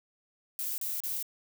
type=noise bursts; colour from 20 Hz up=violet; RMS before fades=-34 dBFS; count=3; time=0.59-1.226 s; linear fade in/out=0 ms; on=190 ms; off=33 ms; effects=none